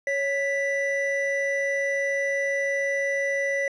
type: tone pair together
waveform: triangle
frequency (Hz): 554.4 / 1975.7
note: C#5 / B6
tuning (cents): 0 / 0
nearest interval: octave + minor seventh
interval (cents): 2200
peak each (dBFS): -24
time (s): 0.07-3.68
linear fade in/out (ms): 2
effects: resampled to 22050 Hz